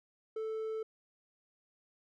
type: tone with hard clipping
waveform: sine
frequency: 440 Hz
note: A4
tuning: in tune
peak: -36 dBFS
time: 0.36-0.83 s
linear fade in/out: 5 ms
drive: 3 dB
effects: none